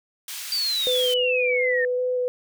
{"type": "high-pass noise", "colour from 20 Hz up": "pink", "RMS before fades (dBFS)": -34, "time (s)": [0.28, 1.14], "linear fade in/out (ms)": 2, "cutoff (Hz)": 2700, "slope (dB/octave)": 12}
{"type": "exponential sweep", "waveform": "sine", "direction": "down", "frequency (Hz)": [4724, 1794], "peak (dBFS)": -22, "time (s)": [0.52, 1.85], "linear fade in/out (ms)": 2}
{"type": "tone with vibrato", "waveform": "sine", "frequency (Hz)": 500, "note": "B4", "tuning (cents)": 21, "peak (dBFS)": -21, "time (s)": [0.87, 2.28], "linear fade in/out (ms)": 0, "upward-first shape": "square", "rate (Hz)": 2.7, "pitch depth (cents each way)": 9}
{"effects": []}